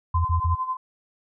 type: tone bursts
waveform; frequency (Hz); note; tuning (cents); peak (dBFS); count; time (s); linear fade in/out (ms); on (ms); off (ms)
sine; 84; E2; +33; -19; 3; 0.14-0.552; 10; 110; 41
type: tone with tremolo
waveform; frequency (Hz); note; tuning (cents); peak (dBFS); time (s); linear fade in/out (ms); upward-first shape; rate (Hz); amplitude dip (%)
sine; 1030; C6; -28; -22; 0.14-0.77; 5; sine; 11; 70
effects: none